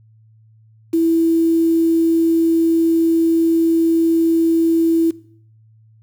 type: tone with quantisation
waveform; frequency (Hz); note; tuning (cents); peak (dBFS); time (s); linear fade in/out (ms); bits
sine; 329.6; E4; 0; -12; 0.93-5.11; 10; 6
effects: noise-tail reverb RT60 0.6 s tail -20 dB re dry + added 110 Hz sine -47 dBFS peak until 6.02 s